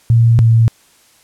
sine tone pair in turn, 115.9 / 114.11 Hz, A#2 / A#2, -10 / -36 cents, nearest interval unison, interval 26 cents, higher first, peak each -6 dBFS, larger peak neither, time 0.1-0.39 / 0.39-0.68 s, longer neither, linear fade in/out 0 ms, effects white hiss -50 dBFS RMS until 1.23 s + low-pass 11000 Hz 12 dB/octave

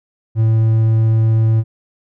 triangle tone, 111.5 Hz, A2, 23 cents sharp, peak -8 dBFS, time 0.35-1.64 s, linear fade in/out 50 ms, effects none

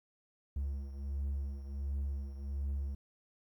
triangle beating tone pair, 69.1 / 70.5 Hz, C#2 / C#2, -5 / +30 cents, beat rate 1.4 Hz, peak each -34 / -40 dBFS, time 0.56-2.95 s, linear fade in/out 5 ms, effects 12-bit

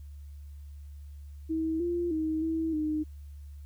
sine tone with pitch steps, 320.7 / 346.4 / 314.6 / 323.1 / 306.7 Hz, E4 / F4 / D#4 / E4 / D#4, -48 / -14 / +19 / -35 / -25 cents, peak -27 dBFS, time 1.49-3.04 s, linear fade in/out 20 ms, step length 310 ms, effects added 72 Hz sine -42 dBFS peak until 3.65 s + white hiss -69 dBFS RMS until 3.65 s

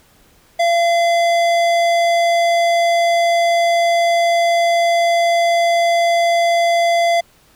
sine tone with tanh clipping, 683 Hz, F5, 39 cents flat, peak -14 dBFS, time 0.59-7.21 s, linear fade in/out 10 ms, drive 18 dB, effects pink hiss -52 dBFS RMS until 7.55 s

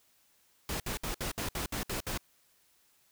pink noise bursts, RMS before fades -35 dBFS, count 9, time 0.69-2.176 s, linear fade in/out 2 ms, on 110 ms, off 62 ms, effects white hiss -68 dBFS RMS until 3.11 s

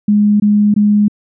sine tone bursts, 207.7 Hz, G#3, in tune, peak -7 dBFS, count 3, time 0.08-1.082 s, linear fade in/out 5 ms, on 320 ms, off 21 ms, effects none

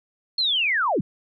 sine linear sweep, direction down, 4305 to 118.3 Hz, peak -19 dBFS, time 0.38-1.01 s, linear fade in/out 5 ms, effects none

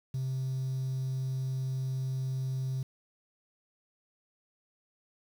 triangle tone, 131.4 Hz, C3, 8 cents sharp, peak -27 dBFS, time 0.14-2.83 s, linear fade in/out 5 ms, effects tanh soft clip ceiling -26 dBFS + 9-bit

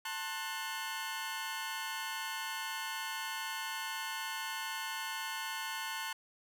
20% pulse chord, F# diminished, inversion first, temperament just, 888 / 1065.6 / 1480 Hz, A5 / C6 / F#6, +16 / +31 / 0 cents, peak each -36 / -38 / -37 dBFS, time 0.05-6.13 s, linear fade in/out 5 ms, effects none

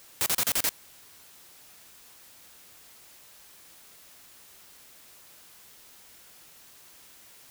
white noise bursts, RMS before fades -25 dBFS, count 6, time 0.21-0.691 s, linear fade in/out 0 ms, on 51 ms, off 35 ms, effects white hiss -53 dBFS RMS until 7.5 s

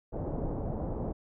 pink low-pass noise, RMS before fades -34 dBFS, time 0.12-1.13 s, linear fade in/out 20 ms, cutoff 740 Hz, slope 24 dB/octave, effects none

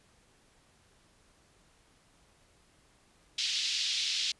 pink band-pass noise, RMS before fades -32 dBFS, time 3.38-4.32 s, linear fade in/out 5 ms, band 3100 to 5200 Hz, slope 24 dB/octave, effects pink hiss -65 dBFS RMS until 4.39 s + resampled to 24000 Hz

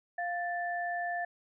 sine tone pair together, 699.3 / 1762 Hz, F5 / A6, +2 / +2 cents, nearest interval octave + major third, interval 1600 cents, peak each -33 / -36 dBFS, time 0.18-1.25 s, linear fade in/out 5 ms, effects none

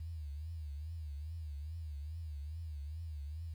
sine tone with vibrato, 77 Hz, D#2, 17 cents flat, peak -40 dBFS, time 0-3.54 s, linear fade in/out 5 ms, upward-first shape triangle, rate 2.4 Hz, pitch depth 170 cents each way, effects 11-bit

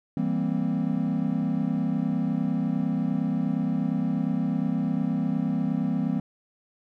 triangle chord, C dominant seventh, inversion first, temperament equal, 164.81 / 196 / 233.1 / 261.6 Hz, E3 / G3 / Bb3 / C4, 0 / 0 / 0 / 0 cents, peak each -27 dBFS, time 0.17-6.2 s, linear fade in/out 2 ms, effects none

